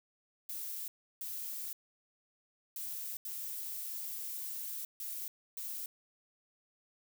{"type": "noise bursts at uneven times", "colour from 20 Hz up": "violet", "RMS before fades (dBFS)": -41, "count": 6, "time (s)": [[0.49, 0.88], [1.21, 1.73], [2.76, 3.17], [3.25, 4.85], [5, 5.28], [5.57, 5.86]], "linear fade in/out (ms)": 2, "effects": []}